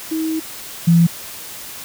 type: tone pair in turn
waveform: sine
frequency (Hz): 318.7 / 168.83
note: D#4 / E3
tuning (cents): +42 / +42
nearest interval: major seventh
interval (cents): 1100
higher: first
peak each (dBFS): -18 / -8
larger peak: second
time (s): 0.11-0.4 / 0.87-1.07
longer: first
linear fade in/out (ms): 10
effects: white hiss -33 dBFS RMS until 1.84 s